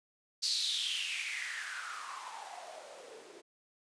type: noise with band-pass filter sweep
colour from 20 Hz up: blue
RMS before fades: -39 dBFS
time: 0.42-3.42 s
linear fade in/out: 20 ms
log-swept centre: 4700 to 360 Hz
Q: 6.3
effects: resampled to 22050 Hz